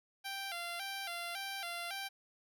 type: tone with vibrato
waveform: 10% pulse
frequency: 736 Hz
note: F#5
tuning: 9 cents flat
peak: -31 dBFS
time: 0.24-2.09 s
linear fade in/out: 20 ms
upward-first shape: square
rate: 1.8 Hz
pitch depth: 110 cents each way
effects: none